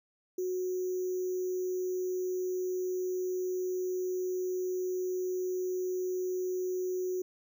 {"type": "tone with sample-and-hold", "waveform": "sine", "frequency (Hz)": 366.7, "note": "F#4", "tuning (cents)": -15, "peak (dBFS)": -30, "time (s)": [0.38, 7.22], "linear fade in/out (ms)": 5, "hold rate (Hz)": 6300, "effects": []}